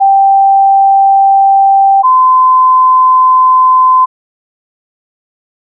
sine tone pair in turn, 784 / 1026.3 Hz, G5 / C6, 0 / -34 cents, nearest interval perfect fourth, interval 466 cents, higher second, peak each -3 dBFS, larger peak neither, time 0-2.03 / 2.03-4.06 s, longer neither, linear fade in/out 20 ms, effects none

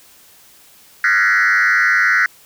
sine tone with frequency modulation, 1698 Hz, G#6, 38 cents sharp, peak -9 dBFS, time 1.04-2.26 s, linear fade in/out 2 ms, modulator 99.6 Hz, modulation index 3.3, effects tanh soft clip ceiling -9 dBFS + white hiss -47 dBFS RMS until 2.45 s

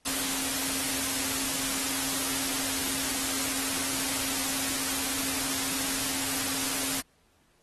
sine tone in noise, 268.4 Hz, C4, 44 cents sharp, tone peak -40 dBFS, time 0.05-7.01 s, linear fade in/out 10 ms, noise white, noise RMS -30 dBFS, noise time 0.05-7.01 s, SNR -13 dB, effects pink hiss -67 dBFS RMS until 7.62 s + AAC 32 kbps

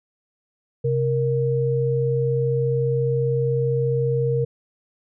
sine tone pair together, 132.1 / 467.1 Hz, C3 / A#4, +17 / +3 cents, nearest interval octave + minor seventh, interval 2186 cents, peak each -21 dBFS, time 0.84-4.45 s, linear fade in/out 10 ms, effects none

